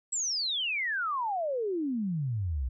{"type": "exponential sweep", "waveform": "sine", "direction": "down", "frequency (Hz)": [7902, 58.9], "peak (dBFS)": -28, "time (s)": [0.12, 2.69], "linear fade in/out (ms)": 10, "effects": []}